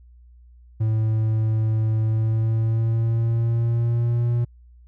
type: tone with pitch glide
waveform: triangle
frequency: 110 to 119.26 Hz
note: A2 to A#2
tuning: 0 to +40 cents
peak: -16 dBFS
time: 0.8-4.45 s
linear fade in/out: 10 ms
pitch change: +140 cents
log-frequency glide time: 2.03-4.31 s
effects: added 60 Hz sine -46 dBFS peak until 4.87 s